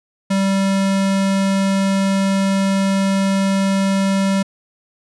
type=tone; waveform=square; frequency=194.6 Hz; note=G3; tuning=12 cents flat; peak=-15 dBFS; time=0.3-4.43 s; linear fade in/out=10 ms; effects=resampled to 24000 Hz